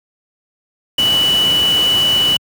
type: tone in noise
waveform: sine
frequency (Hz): 2960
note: F#7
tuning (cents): 0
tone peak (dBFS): -11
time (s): 0.98-2.37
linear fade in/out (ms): 5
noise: pink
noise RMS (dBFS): -23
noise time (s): 0.98-2.37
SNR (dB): +9
effects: high-pass 100 Hz 12 dB/octave

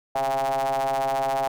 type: ring-modulated tone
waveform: square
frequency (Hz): 66.9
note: C2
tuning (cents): +39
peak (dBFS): -20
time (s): 0.15-1.48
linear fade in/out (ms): 5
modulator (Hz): 743
effects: none

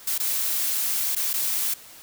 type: noise with dropouts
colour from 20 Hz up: blue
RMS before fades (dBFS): -25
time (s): 0.07-1.74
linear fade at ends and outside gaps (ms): 5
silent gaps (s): 0.18-0.198 / 1.152-1.163 / 1.332-1.338
effects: white hiss -46 dBFS RMS until 2.02 s

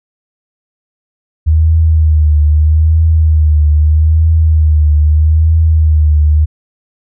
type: tone with vibrato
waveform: sine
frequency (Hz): 77.78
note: D#2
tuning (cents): 0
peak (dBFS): -5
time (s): 1.46-6.46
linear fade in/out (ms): 20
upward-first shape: triangle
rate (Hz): 0.79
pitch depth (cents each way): 70
effects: none

